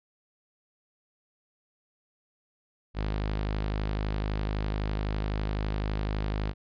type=tone; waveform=sawtooth; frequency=51.91 Hz; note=G#1; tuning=in tune; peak=-24 dBFS; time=2.94-6.54 s; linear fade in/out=50 ms; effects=resampled to 11025 Hz